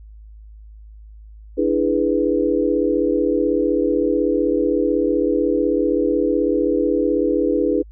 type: chord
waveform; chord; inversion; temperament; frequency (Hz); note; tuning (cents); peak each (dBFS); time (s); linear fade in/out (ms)
sine; E dominant seventh; third; equal; 293.7 / 329.6 / 415.3 / 493.9; D4 / E4 / G#4 / B4; 0 / 0 / 0 / 0; -21; 1.57-7.83; 20
effects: added 53 Hz sine -38 dBFS peak until 7.91 s